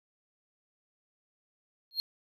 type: tone with exponential growth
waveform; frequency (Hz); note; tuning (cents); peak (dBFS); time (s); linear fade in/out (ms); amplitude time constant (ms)
triangle; 4234; C8; +20; -23; 1.91-2; 0; 19
effects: none